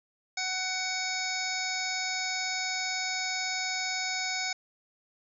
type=harmonic tone; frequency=747 Hz; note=F#5; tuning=16 cents sharp; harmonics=1 / 2 / 3 / 5 / 6 / 7 / 8 / 9; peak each=-38 / -39 / -34 / -40 / -40 / -36 / -46 / -38 dBFS; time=0.37-4.53 s; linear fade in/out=5 ms; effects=none